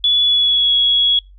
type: tone with pitch glide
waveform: sine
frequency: 3421 to 3343 Hz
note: A7 to G#7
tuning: -49 to +11 cents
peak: -11 dBFS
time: 0.04-1.19 s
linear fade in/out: 2 ms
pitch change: -40 cents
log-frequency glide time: 0.23-0.74 s
effects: noise-tail reverb RT60 0.2 s tail -25 dB re dry + added 47 Hz sine -40 dBFS peak until 1.38 s